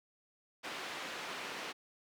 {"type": "band-pass noise", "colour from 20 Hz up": "white", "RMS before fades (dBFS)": -43, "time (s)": [0.63, 1.73], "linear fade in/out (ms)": 20, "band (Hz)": [230, 2800], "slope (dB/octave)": 12, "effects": []}